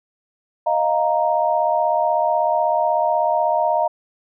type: chord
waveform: sine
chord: Eb suspended second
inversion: none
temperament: equal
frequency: 622.3 / 698.5 / 932.3 Hz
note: Eb5 / F5 / Bb5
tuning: 0 / 0 / 0 cents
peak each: -20 dBFS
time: 0.66-3.88 s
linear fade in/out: 10 ms
effects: none